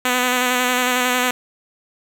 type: tone with vibrato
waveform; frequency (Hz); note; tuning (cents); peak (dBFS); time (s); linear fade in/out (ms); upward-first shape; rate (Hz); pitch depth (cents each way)
5% pulse; 250; B3; +21; -5; 0.05-1.31; 2; square; 11; 18
effects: none